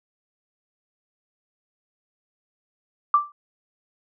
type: tone with exponential decay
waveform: sine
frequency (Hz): 1174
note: D6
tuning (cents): -1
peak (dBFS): -10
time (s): 3.14-3.32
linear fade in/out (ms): 2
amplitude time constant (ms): 38
effects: none